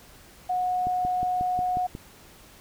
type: tone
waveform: sine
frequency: 729 Hz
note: F#5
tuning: 26 cents flat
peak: -23 dBFS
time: 0.49-1.87 s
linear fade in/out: 10 ms
type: click train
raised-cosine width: 3 ms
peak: -22 dBFS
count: 7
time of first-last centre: 0.87-1.951 s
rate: 5.55 Hz
effects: pink hiss -51 dBFS RMS until 2.6 s